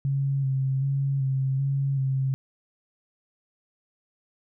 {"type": "tone with vibrato", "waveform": "sine", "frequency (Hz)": 135.7, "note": "C#3", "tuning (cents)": -36, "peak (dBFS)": -22, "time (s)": [0.05, 2.34], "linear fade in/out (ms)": 0, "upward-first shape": "square", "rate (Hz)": 1.3, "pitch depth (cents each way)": 26, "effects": []}